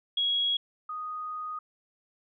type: tone pair in turn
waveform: sine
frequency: 3317 / 1242.5 Hz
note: G#7 / D#6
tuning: -3 / -3 cents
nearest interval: octave + perfect fourth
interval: 1700 cents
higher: first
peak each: -24 / -33 dBFS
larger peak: first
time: 0.17-0.57 / 0.89-1.59 s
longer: second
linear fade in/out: 5 ms
effects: none